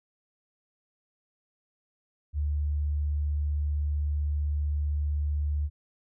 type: tone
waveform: sine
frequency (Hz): 73.7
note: D2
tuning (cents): +7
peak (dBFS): -25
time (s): 2.33-5.7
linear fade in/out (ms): 50
effects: none